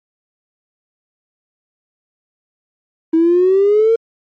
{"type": "exponential sweep", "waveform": "triangle", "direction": "up", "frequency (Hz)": [320, 461.6], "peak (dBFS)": -5, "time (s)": [3.13, 3.96], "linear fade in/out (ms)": 10, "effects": ["tanh soft clip ceiling -6 dBFS", "MP3 32 kbps"]}